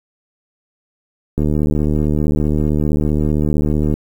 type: click train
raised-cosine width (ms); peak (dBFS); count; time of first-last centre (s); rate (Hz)
3; -5; 194; 1.38-3.94; 75.4
effects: 7-bit